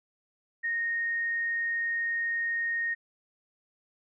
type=tone; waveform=sine; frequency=1856 Hz; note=A#6; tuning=8 cents flat; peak=-27 dBFS; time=0.63-2.95 s; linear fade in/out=20 ms; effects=none